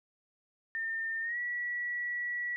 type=tone with pitch glide; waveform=sine; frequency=1809 to 1938.8 Hz; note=A6 to B6; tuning=+48 to -32 cents; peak=-32 dBFS; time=0.75-2.56 s; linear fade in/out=0 ms; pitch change=+120 cents; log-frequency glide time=1.22-1.38 s; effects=none